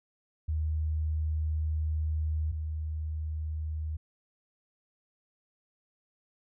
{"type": "tone pair in turn", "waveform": "sine", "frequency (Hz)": [77.78, 77.78], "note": ["D#2", "D#2"], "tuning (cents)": [0, 0], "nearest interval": "unison", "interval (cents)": 0, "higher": "neither", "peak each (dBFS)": [-27, -31], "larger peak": "first", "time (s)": [[0.48, 2.52], [2.52, 3.97]], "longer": "first", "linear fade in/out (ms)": 10, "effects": []}